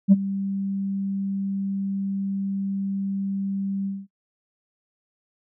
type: tone with ADSR envelope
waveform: sine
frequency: 196 Hz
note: G3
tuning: in tune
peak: -6 dBFS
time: 0.08-4.07 s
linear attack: 41 ms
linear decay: 29 ms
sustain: -18 dB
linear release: 210 ms
effects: noise-tail reverb RT60 0.1 s tail -21 dB re dry + tanh soft clip ceiling -7 dBFS